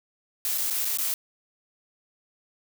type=noise with dropouts; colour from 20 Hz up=blue; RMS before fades=-27 dBFS; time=0.45-1.14 s; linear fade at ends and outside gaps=1 ms; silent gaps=0.577-0.581 / 0.701-0.707 / 0.847-0.852 / 0.973-0.985 s; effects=none